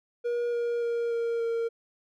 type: tone with pitch steps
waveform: triangle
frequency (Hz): 477.7 / 473.6 / 469.5 / 465.4 / 461.4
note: A#4 / A#4 / A#4 / A#4 / A#4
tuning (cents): +42 / +27 / +12 / -3 / -18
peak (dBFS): -24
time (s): 0.24-1.69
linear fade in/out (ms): 20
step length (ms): 290
effects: none